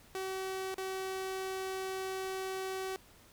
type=tone with dropouts; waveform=sawtooth; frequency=380 Hz; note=F#4; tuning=46 cents sharp; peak=-32 dBFS; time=0.15-2.96 s; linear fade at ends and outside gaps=0 ms; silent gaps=0.743-0.781 s; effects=pink hiss -60 dBFS RMS until 3.32 s